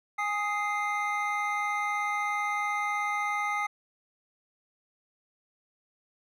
triangle tone cluster, 826 / 1249 / 2087 Hz, G#5 / D#6 / C7, -10 / +6 / -5 cents, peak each -30 dBFS, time 0.18-3.67 s, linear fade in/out 10 ms, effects none

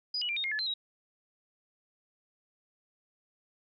sine tone with pitch steps, 4935 / 2929 / 2373 / 3705 / 2135 / 1720 / 4108 / 3830 Hz, D#8 / F#7 / D7 / A#7 / C7 / A6 / C8 / A#7, -15 / -18 / +17 / -11 / +34 / -40 / -33 / +46 cents, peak -30 dBFS, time 0.14-0.74 s, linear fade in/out 5 ms, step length 75 ms, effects none

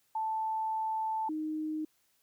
sine tone pair in turn, 880 / 310.2 Hz, A5 / D#4, 0 / -5 cents, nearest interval octave + tritone, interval 1805 cents, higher first, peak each -30 / -32 dBFS, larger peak first, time 0.15-1.29 / 1.29-1.85 s, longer first, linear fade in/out 5 ms, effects white hiss -72 dBFS RMS until 2.22 s

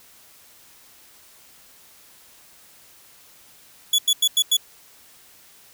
sawtooth tone bursts, 3400 Hz, G#7, 40 cents sharp, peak -12 dBFS, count 5, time 3.93-4.569 s, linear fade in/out 5 ms, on 55 ms, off 91 ms, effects white hiss -51 dBFS RMS until 5.73 s

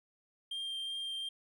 triangle tone with vibrato, 3184 Hz, G7, 26 cents sharp, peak -35 dBFS, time 0.51-1.29 s, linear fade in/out 5 ms, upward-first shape triangle, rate 2.7 Hz, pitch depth 10 cents each way, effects none

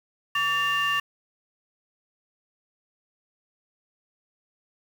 sine tone cluster, 1144 / 1789 / 2789 Hz, D6 / A6 / F7, -46 / +28 / -3 cents, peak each -25 dBFS, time 0.35-1 s, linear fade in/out 5 ms, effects tanh soft clip ceiling -17 dBFS + 7-bit

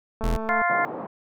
click train, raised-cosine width 1 ms, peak -19 dBFS, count 91, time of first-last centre 0.21-0.617 s, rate 221 Hz
45% pulse tone, 41.2 Hz, E1, in tune, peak -21 dBFS, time 0.23-0.37 s, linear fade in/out 10 ms
harmonic tone, 349.2 Hz, F4, in tune, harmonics 2 / 3 / 4 / 5 / 6, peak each -24 / -26 / -27 / -28 / -29 dBFS, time 0.49-0.85 s, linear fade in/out 0 ms
white band-pass noise, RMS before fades -33 dBFS, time 0.69-1.07 s, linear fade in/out 10 ms, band 160 to 910 Hz, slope 24 dB/octave
effects none

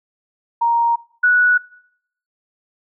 sine tone pair in turn, 935 / 1471.4 Hz, A#5 / F#6, +5 / -10 cents, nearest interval minor sixth, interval 785 cents, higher second, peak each -13 / -10 dBFS, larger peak second, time 0.61-0.96 / 1.23-1.58 s, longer neither, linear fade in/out 10 ms, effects noise-tail reverb RT60 0.7 s tail -23 dB re dry

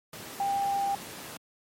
sine tone in noise, 795 Hz, G5, 24 cents sharp, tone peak -25 dBFS, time 0.4-0.95 s, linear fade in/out 2 ms, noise pink, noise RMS -41 dBFS, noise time 0.13-1.37 s, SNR +13 dB, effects high-pass 150 Hz 12 dB/octave + MP3 64 kbps

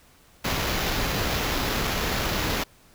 pink noise with sample-and-hold, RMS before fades -26 dBFS, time 0.44-2.64 s, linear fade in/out 10 ms, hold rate 8820 Hz, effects pink hiss -56 dBFS RMS until 2.94 s

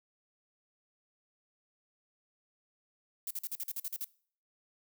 violet noise bursts, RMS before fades -37 dBFS, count 10, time 3.27-4.045 s, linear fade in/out 2 ms, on 37 ms, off 45 ms, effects noise-tail reverb RT60 0.5 s tail -22 dB re dry

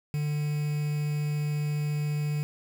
triangle tone with quantisation, 148.8 Hz, D3, 23 cents sharp, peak -24 dBFS, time 0.14-2.43 s, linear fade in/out 0 ms, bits 7, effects none

